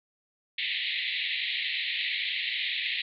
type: band-pass noise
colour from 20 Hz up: pink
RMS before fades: -31 dBFS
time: 0.58-3.02 s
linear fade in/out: 5 ms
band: 1900 to 4100 Hz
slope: 96 dB/octave
effects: none